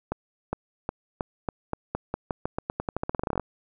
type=accelerating click train; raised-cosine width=1 ms; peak=-13 dBFS; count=26; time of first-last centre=0.12-3.397 s; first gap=410 ms; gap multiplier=0.88; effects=none